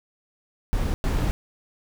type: noise bursts at uneven times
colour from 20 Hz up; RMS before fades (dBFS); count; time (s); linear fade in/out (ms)
brown; -23; 2; 0.73-0.94 / 1.04-1.31; 0
effects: none